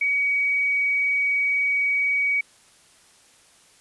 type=tone; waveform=sine; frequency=2261 Hz; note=C#7; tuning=34 cents sharp; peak=-19 dBFS; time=0.01-2.41 s; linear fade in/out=5 ms; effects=white hiss -55 dBFS RMS until 3.8 s + resampled to 24000 Hz